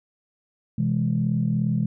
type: chord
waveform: sine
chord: C augmented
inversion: none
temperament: equal with one note detuned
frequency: 127.75 / 164.81 / 207.7 Hz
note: C3 / E3 / G#3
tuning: -41 / 0 / 0 cents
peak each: -24 dBFS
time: 0.78-1.86 s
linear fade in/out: 5 ms
effects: tanh soft clip ceiling -11 dBFS